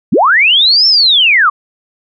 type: linear two-way sweep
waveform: sine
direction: up then down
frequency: 130.81 to 5420 to 1097 Hz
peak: -5 dBFS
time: 0.12-1.5 s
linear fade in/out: 10 ms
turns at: 0.87 s
effects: none